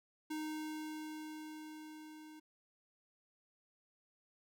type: tone with level ramp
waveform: square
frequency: 309.2 Hz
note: D#4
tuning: 11 cents flat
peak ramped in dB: -39 to -53 dBFS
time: 0.3-2.4 s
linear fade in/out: 10 ms
effects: none